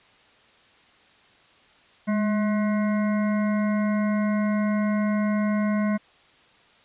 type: harmonic tone with a mistuned harmonic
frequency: 213.4 Hz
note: G#3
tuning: 47 cents sharp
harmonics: 1 / 3 / 5 / 7 / 9 / 10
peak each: -21 / -31 / -35 / -38 / -40 / -41 dBFS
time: 2.07-5.98 s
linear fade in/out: 20 ms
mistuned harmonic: 1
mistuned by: -51 cents
effects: white hiss -56 dBFS RMS until 6.84 s + resampled to 8000 Hz